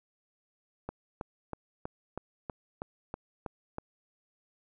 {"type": "click train", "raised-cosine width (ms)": 1, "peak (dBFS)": -22, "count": 10, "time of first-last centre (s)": [0.89, 3.784], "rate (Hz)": 3.11, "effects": []}